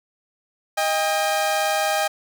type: tone pair together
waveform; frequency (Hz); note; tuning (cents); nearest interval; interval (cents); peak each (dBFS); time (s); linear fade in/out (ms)
sawtooth; 626 / 801.8; D#5 / G5; +10 / +39; major third; 429; -19 / -18; 0.77-2.08; 10
effects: none